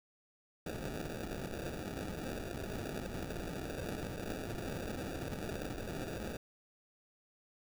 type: noise with sample-and-hold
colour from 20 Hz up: white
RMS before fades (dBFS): -41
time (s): 0.66-6.37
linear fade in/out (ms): 5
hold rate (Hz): 1050
effects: none